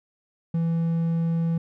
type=tone with hard clipping; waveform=triangle; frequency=166.1 Hz; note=E3; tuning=13 cents sharp; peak=-22 dBFS; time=0.54-1.58 s; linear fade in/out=5 ms; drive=6 dB; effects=none